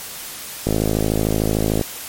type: click train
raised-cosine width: 2 ms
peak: -5 dBFS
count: 62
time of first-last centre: 0.67-1.812 s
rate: 53.4 Hz
effects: white hiss -32 dBFS RMS until 2.08 s + MP3 64 kbps